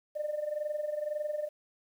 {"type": "tone with amplitude modulation", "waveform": "sine", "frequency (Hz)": 600, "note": "D5", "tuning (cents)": 37, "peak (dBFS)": -27, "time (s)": [0.15, 1.49], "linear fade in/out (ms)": 20, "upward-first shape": "sine", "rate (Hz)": 21.9, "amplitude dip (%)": 75, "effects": ["tanh soft clip ceiling -26 dBFS", "10-bit"]}